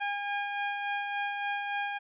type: tone with tremolo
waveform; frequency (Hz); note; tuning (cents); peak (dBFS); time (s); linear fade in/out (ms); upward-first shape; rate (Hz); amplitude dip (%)
20% pulse; 812; G#5; -39; -24; 0-1.99; 20; sine; 3.5; 35
effects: resampled to 8000 Hz